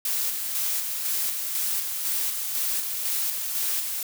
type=noise with tremolo; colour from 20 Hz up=blue; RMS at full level=-26 dBFS; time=0.05-4.03 s; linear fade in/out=2 ms; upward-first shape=square; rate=2 Hz; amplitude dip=35%; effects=none